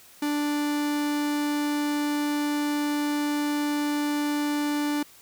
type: tone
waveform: 45% pulse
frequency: 293.7 Hz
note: D4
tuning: in tune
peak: -24 dBFS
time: 0.22-5.03 s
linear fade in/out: 5 ms
effects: white hiss -52 dBFS RMS until 5.21 s